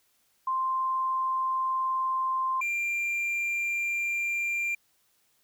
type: tone pair in turn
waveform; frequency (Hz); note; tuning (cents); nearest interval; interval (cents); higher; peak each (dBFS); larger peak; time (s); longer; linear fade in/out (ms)
sine / triangle; 1046.5 / 2381; C6 / D7; 0 / +23; octave + major second; 1423; second; -25; neither; 0.47-2.61 / 2.61-4.75; neither; 5
effects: white hiss -69 dBFS RMS until 5.43 s